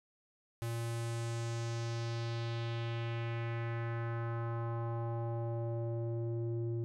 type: tone with low-pass filter sweep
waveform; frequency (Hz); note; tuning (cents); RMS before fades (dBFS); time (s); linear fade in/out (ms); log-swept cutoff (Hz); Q
square; 116.3; A#2; -4; -37; 0.62-6.84; 0; 12000 to 320; 2
effects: none